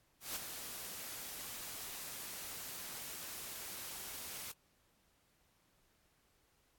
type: noise with ADSR envelope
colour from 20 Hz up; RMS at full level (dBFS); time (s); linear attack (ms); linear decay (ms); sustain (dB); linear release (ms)
white; -39; 0.2-4.52; 160; 11; -7; 6
effects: pink hiss -74 dBFS RMS until 6.78 s + AAC 64 kbps